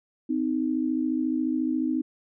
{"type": "tone pair together", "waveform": "sine", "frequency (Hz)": [257.5, 311.7], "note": ["C4", "D#4"], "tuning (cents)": [-28, 3], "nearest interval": "minor third", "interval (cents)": 331, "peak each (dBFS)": -26, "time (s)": [0.29, 2.02], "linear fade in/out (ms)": 10, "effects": []}